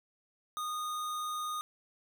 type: tone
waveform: square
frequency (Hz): 1232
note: D#6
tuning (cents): -17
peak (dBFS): -35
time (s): 0.57-1.61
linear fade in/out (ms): 0
effects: none